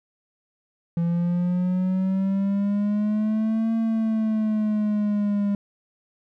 triangle exponential two-way sweep, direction up then down, 168.5 to 226.3 to 201.6 Hz, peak -18 dBFS, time 0.97-5.55 s, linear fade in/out 2 ms, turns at 3.74 s, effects none

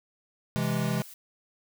square chord, C augmented, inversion none, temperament equal, 130.81 / 164.81 / 207.7 Hz, C3 / E3 / G#3, 0 / 0 / 0 cents, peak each -31 dBFS, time 0.56-1.02 s, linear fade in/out 0 ms
blue noise, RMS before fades -47 dBFS, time 0.62-1.14 s, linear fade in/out 5 ms
effects none

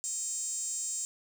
5% pulse tone with high-pass filter, 622.3 Hz, D#5, in tune, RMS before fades -35 dBFS, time 0.04-1.05 s, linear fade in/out 0 ms, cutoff 7400 Hz, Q 7.2, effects none

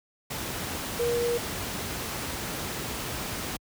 sine tone in noise, 475.8 Hz, A#4, 35 cents sharp, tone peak -24 dBFS, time 0.99-1.38 s, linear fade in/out 10 ms, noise pink, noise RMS -33 dBFS, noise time 0.3-3.57 s, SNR +6 dB, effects high-pass 60 Hz 12 dB/octave

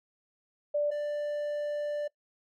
sine / triangle tone pair in turn, 587.3 / 589.4 Hz, D5 / D5, 0 / +6 cents, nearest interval unison, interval 6 cents, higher second, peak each -25 / -28 dBFS, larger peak first, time 0.74-0.91 / 0.91-2.08 s, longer second, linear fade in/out 10 ms, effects noise-tail reverb RT60 0.1 s tail -22 dB re dry

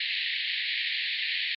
pink band-pass noise, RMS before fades -30 dBFS, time 0-1.55 s, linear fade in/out 5 ms, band 1800 to 4400 Hz, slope 96 dB/octave, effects MP3 48 kbps

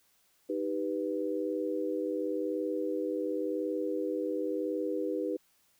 sine chord, Eb augmented, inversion none, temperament equal, 311.1 / 392 / 493.9 Hz, Eb4 / G4 / B4, 0 / 0 / 0 cents, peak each -34 / -35 / -34 dBFS, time 0.49-5.37 s, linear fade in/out 10 ms, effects white hiss -69 dBFS RMS until 5.79 s

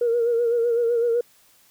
sine tone with vibrato, 470.3 Hz, A#4, 15 cents sharp, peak -17 dBFS, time 0.01-1.21 s, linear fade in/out 5 ms, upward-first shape sine, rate 7.9 Hz, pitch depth 47 cents each way, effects tanh soft clip ceiling -13 dBFS + white hiss -57 dBFS RMS until 1.7 s

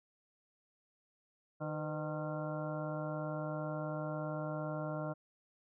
harmonic tone with a mistuned harmonic, 153 Hz, D#3, 29 cents flat, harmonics 1 / 2 / 3 / 4 / 5 / 6 / 7 / 8 / 9, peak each -40 / -44 / -48 / -41 / -50 / -53 / -50 / -59 / -48 dBFS, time 1.6-5.14 s, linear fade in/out 20 ms, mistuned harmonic 3, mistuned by +130 cents, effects none

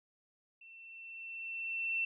sine tone with level ramp, 2692 Hz, E7, 36 cents sharp, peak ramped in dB -53 to -30 dBFS, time 0.61-2.05 s, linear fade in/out 5 ms, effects none

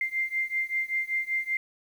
sine beating tone pair, 2093 / 2098.2 Hz, C7 / C7, 0 / +4 cents, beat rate 5.2 Hz, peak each -29 / -30 dBFS, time 0.01-1.57 s, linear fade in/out 2 ms, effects 9-bit

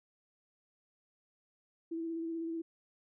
sine tone with vibrato, 329.6 Hz, E4, in tune, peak -35 dBFS, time 1.91-2.62 s, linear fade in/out 10 ms, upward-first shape square, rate 16 Hz, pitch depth 17 cents each way, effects none

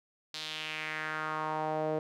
sawtooth tone with band-pass filter sweep, 155.56 Hz, D#3, in tune, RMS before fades -35 dBFS, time 0.34-1.99 s, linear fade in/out 2 ms, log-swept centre 4200 to 520 Hz, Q 2.8, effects none

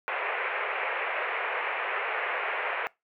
white band-pass noise, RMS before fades -31 dBFS, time 0.08-2.87 s, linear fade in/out 0 ms, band 420 to 2500 Hz, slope 48 dB/octave, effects noise-tail reverb RT60 0.2 s tail -22 dB re dry

